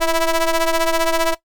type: ring-modulated tone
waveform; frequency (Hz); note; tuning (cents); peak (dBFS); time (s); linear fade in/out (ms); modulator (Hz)
sawtooth; 329.6; E4; 0; -8; 0-1.35; 20; 322
effects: noise-tail reverb RT60 0.1 s tail -17 dB re dry